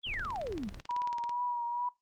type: exponential sweep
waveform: sine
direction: down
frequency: 3471 to 182.2 Hz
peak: -34 dBFS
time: 0.03-0.7 s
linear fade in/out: 20 ms
type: noise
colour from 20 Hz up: brown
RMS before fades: -45 dBFS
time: 0.06-0.81 s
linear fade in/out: 5 ms
type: click train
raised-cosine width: 0.2 ms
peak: -27 dBFS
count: 22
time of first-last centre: 0.14-1.294 s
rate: 18.2 Hz
type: tone with vibrato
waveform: sine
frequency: 963 Hz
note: B5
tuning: 44 cents flat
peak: -31 dBFS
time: 0.89-1.89 s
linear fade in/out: 5 ms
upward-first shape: triangle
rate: 2.3 Hz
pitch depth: 36 cents each way
effects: noise-tail reverb RT60 0.2 s tail -20 dB re dry + Opus 24 kbps